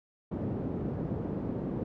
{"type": "band-pass noise", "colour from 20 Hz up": "pink", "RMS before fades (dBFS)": -34, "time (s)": [0.31, 1.84], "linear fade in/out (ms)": 10, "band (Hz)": [120, 360], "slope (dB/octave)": 12, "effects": []}